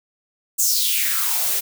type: noise with high-pass filter sweep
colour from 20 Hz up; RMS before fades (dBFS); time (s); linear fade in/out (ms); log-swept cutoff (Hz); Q
blue; -20; 0.58-1.61; 20; 7700 to 370; 4
effects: none